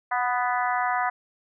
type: harmonic tone with a mistuned harmonic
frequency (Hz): 247.7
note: B3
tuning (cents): +5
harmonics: 3 / 4 / 5 / 6 / 7 / 8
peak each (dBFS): -26 / -28 / -30 / -32 / -33 / -34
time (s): 0.11-1.1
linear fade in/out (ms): 10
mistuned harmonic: 3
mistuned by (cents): -17
effects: none